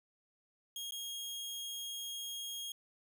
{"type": "tone with dropouts", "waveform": "sawtooth", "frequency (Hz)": 3262, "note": "G#7", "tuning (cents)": -32, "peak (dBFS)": -37, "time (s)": [0.76, 2.72], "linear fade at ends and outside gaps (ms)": 2, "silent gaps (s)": [0.909, 0.921], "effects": []}